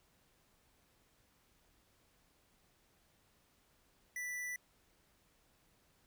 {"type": "tone", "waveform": "square", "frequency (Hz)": 1975.5, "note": "B6", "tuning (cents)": 0, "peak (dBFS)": -40, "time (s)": [4.16, 4.56], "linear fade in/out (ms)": 2, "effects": ["pink hiss -72 dBFS RMS until 6.06 s"]}